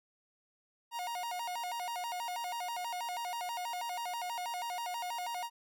45% pulse tone with vibrato, 822 Hz, G#5, 18 cents flat, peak -36 dBFS, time 0.91-5.5 s, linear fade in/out 50 ms, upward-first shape square, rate 6.2 Hz, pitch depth 230 cents each way, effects none

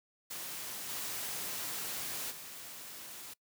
white noise with level steps, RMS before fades -42 / -39 / -47 dBFS, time 0.3-3.34 s, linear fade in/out 10 ms, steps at 0.88 / 2.3 s, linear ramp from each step 20 ms, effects noise-tail reverb RT60 0.1 s tail -23 dB re dry + high-pass 100 Hz 12 dB/octave

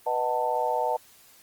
sine chord, B dominant seventh, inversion none, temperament just, 493.9 / 617.4 / 740.8 / 889 Hz, B4 / D#5 / F#5 / A5, 0 / -14 / +2 / +18 cents, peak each -30 / -30 / -30 / -27 dBFS, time 0.06-0.97 s, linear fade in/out 10 ms, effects white hiss -55 dBFS RMS until 1.42 s + Opus 24 kbps

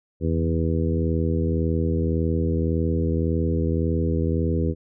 harmonic tone with a mistuned harmonic, 81.8 Hz, E2, 13 cents flat, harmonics 1 / 2 / 3 / 4 / 5 / 6, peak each -23 / -26 / -28 / -29 / -30 / -31 dBFS, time 0.2-4.75 s, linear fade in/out 50 ms, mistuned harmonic 1, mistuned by +41 cents, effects none

